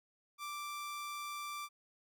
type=tone; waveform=sawtooth; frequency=1174.7 Hz; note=D6; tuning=in tune; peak=-37 dBFS; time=0.38-1.69 s; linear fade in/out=50 ms; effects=none